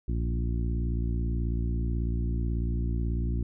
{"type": "harmonic tone with a mistuned harmonic", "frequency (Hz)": 58.27, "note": "A#1", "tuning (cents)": 0, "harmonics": [1, 2, 3, 4, 5, 6], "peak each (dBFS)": [-27, -33, -37, -39, -41, -43], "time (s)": [0.08, 3.43], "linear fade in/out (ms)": 5, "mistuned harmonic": 1, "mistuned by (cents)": 60, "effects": []}